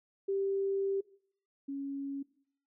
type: tone pair in turn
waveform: sine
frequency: 392 / 277.2 Hz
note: G4 / C#4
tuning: 0 / 0 cents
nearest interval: tritone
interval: 600 cents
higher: first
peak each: -29 / -35 dBFS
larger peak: first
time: 0.28-1.01 / 1.68-2.23 s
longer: first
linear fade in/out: 10 ms
effects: noise-tail reverb RT60 0.6 s tail -20 dB re dry